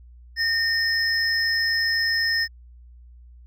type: tone pair together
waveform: triangle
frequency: 1827 / 5168 Hz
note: A#6 / E8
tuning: -35 / -35 cents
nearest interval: octave + tritone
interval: 1800 cents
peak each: -20 / -23 dBFS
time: 0.36-2.48 s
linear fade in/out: 50 ms
effects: added 60 Hz sine -44 dBFS peak until 3.46 s